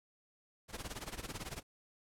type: noise with tremolo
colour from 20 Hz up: pink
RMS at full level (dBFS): -41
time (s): 0.68-1.63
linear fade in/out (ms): 50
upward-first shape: sine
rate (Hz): 18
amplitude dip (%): 85
effects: low-pass 12000 Hz 12 dB/octave